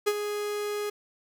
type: tone with ADSR envelope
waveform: 45% pulse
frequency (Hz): 415.3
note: G#4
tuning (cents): 0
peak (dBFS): -20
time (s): 0.06-0.9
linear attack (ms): 17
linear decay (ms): 48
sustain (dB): -9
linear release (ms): 7
effects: none